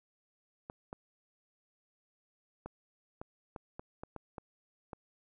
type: clicks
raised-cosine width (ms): 1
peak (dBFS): -28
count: 10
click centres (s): 0.699 / 0.929 / 2.66 / 3.215 / 3.562 / 3.795 / 4.035 / 4.163 / 4.382 / 4.932
effects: none